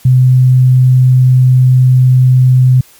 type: tone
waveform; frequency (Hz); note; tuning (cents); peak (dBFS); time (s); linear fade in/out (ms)
sine; 127.9; C3; -39; -3; 0.05-2.81; 5
effects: white hiss -42 dBFS RMS until 2.99 s + MP3 96 kbps